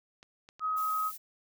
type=clicks; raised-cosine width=0.2 ms; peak=-34 dBFS; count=3; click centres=0.229 / 0.489 / 0.595 s
type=tone; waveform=sine; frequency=1266 Hz; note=D#6; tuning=30 cents sharp; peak=-28 dBFS; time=0.6-1.12 s; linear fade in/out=50 ms
type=noise; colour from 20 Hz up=violet; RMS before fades=-43 dBFS; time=0.76-1.18 s; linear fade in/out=20 ms
effects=none